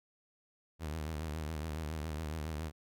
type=tone with vibrato; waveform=sawtooth; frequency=77.78 Hz; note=D#2; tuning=in tune; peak=-33 dBFS; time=0.79-2.72 s; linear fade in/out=50 ms; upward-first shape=triangle; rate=7.2 Hz; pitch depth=110 cents each way; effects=none